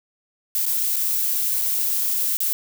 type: noise with dropouts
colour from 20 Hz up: violet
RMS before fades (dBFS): -22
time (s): 0.55-2.53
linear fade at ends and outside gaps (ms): 0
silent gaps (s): 0.655-0.663 / 0.959-0.965 / 1.615-1.619 / 2.37-2.404
effects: none